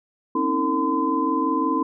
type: tone cluster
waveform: sine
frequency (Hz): 252.8 / 273.2 / 318.8 / 453.1 / 1021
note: B3 / C#4 / D#4 / A#4 / C6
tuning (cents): +41 / -25 / +42 / -49 / -43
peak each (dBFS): -32 / -25 / -24 / -30 / -23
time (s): 0.35-1.83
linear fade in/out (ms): 5
effects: none